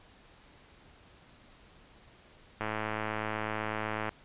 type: click train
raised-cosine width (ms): 0.5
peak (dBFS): -18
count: 161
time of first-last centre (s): 2.61-4.091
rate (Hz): 108
effects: pink hiss -58 dBFS RMS until 4.24 s + resampled to 8000 Hz